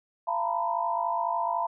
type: tone cluster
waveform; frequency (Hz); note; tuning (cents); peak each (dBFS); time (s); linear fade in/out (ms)
sine; 684 / 898 / 952 / 1002; F5 / A5 / A#5 / B5; -36 / +35 / +36 / +25; -31; 0.27-1.67; 10
effects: none